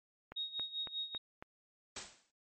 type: click train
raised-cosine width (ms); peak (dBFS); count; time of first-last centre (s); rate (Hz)
0.5; -31; 5; 0.32-1.425; 3.62
type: tone with tremolo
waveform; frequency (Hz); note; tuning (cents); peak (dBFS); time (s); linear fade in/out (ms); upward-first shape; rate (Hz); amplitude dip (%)
sine; 3753; A#7; +11; -35; 0.36-1.18; 10; sine; 5.1; 80
type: noise with exponential decay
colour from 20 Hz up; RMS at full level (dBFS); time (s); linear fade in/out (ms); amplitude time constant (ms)
white; -39; 1.96-2.31; 5; 74
effects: MP3 32 kbps